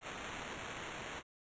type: noise with sample-and-hold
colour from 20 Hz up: white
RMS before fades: -45 dBFS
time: 0.01-1.23 s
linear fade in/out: 50 ms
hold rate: 4900 Hz
effects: resampled to 16000 Hz